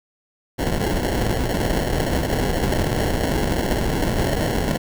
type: noise with sample-and-hold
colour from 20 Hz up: pink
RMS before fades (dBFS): -21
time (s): 0.58-4.78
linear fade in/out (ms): 20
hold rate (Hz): 1225
effects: none